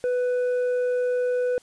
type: tone with tanh clipping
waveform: triangle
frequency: 496.1 Hz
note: B4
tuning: 8 cents sharp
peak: -22 dBFS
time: 0.04-1.58 s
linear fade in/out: 0 ms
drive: 9 dB
effects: white hiss -56 dBFS RMS until 1.62 s + resampled to 22050 Hz